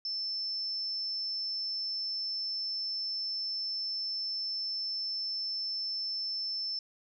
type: tone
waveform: sine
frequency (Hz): 5300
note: E8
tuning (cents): +9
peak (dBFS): -32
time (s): 0.05-6.79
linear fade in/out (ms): 2
effects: none